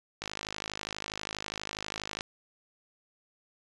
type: click train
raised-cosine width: 0.2 ms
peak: -17 dBFS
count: 105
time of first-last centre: 0.22-2.209 s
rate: 52.3 Hz
effects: resampled to 22050 Hz